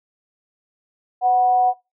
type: tone with amplitude modulation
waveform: sine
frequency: 740 Hz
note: F#5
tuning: in tune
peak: -11 dBFS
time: 1.21-1.74 s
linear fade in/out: 50 ms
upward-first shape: sine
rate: 233 Hz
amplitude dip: 35%
effects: noise-tail reverb RT60 0.2 s tail -19 dB re dry